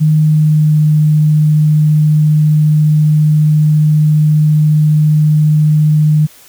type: tone with pitch glide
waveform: sine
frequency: 154.3 to 152.44 Hz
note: D#3 to D#3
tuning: -14 to -35 cents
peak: -6 dBFS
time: 0-6.27 s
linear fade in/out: 20 ms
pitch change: -21 cents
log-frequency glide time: 0.17-0.8 s
effects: white hiss -41 dBFS RMS until 6.48 s